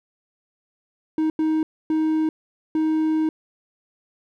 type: tone bursts at uneven times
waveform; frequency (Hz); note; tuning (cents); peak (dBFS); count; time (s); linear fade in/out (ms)
triangle; 314.2; D#4; +17; -16; 4; 1.18-1.3 / 1.39-1.63 / 1.9-2.29 / 2.75-3.29; 2
effects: none